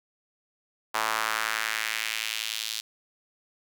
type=tone with high-pass filter sweep; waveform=sawtooth; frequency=110.5 Hz; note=A2; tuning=8 cents sharp; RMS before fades=-30 dBFS; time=0.94-2.81 s; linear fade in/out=10 ms; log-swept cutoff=990 to 3900 Hz; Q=1.8; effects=none